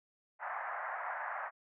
pink band-pass noise, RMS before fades -40 dBFS, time 0.39-1.51 s, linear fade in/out 50 ms, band 660 to 1900 Hz, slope 48 dB/octave, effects none

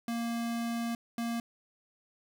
square tone bursts at uneven times, 233.1 Hz, A#3, in tune, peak -32 dBFS, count 2, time 0.08-0.95 / 1.18-1.4 s, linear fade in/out 2 ms, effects none

